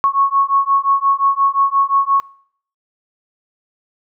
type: beating tone pair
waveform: sine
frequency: 1100 / 1105.7 Hz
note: C#6 / C#6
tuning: -14 / -5 cents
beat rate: 5.7 Hz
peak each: -15 dBFS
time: 0.04-2.2 s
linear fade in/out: 0 ms
effects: noise-tail reverb RT60 0.6 s tail -23 dB re dry